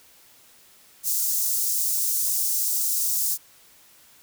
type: high-pass noise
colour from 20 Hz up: white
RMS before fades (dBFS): -24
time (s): 1.03-3.38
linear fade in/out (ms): 50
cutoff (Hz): 5700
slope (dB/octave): 24
effects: white hiss -54 dBFS RMS until 4.22 s